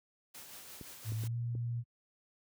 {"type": "noise with tremolo", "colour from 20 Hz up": "white", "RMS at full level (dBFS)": -49, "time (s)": [0.34, 1.28], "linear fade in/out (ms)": 10, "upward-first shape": "sine", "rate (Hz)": 5.8, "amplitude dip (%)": 35}
{"type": "clicks", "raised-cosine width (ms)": 3, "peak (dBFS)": -32, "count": 4, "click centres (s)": [0.812, 1.121, 1.237, 1.552]}
{"type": "tone with pitch glide", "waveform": "sine", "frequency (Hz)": [110, 118.58], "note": ["A2", "A#2"], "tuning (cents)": [0, 30], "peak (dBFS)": -33, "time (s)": [1.04, 1.84], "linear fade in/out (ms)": 50, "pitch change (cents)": 130, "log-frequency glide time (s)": [1.15, 1.36]}
{"effects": ["high-pass 60 Hz 12 dB/octave"]}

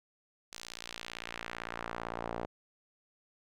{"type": "tone with band-pass filter sweep", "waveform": "sawtooth", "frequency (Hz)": 57.8, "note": "A#1", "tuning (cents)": -14, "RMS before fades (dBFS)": -42, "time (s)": [0.52, 2.46], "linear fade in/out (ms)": 10, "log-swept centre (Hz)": [5800, 660], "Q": 1.1, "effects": []}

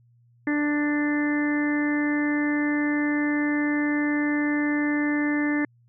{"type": "harmonic tone", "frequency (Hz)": 294.6, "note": "D4", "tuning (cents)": 6, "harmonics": [1, 2, 3, 4, 5, 6, 7], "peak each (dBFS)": [-22, -36, -38, -40, -41, -30, -34], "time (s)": [0.47, 5.65], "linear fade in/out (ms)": 2, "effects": ["added 119 Hz sine -56 dBFS peak until 5.88 s"]}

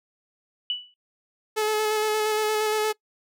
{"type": "tone with exponential decay", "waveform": "sine", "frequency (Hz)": 2960, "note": "F#7", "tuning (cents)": 0, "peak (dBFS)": -21, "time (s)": [0.7, 0.94], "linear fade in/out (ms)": 1, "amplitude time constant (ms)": 51}
{"type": "tone with vibrato", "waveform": "sawtooth", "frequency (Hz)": 429.4, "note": "A4", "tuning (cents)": -42, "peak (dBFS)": -18, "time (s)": [1.56, 2.93], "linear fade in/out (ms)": 20, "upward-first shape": "square", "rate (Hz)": 8.6, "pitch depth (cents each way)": 15}
{"effects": ["noise-tail reverb RT60 0.1 s tail -23 dB re dry"]}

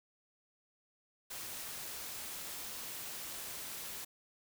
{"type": "noise", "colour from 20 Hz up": "white", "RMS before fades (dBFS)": -44, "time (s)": [1.3, 4.05], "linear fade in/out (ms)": 10, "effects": []}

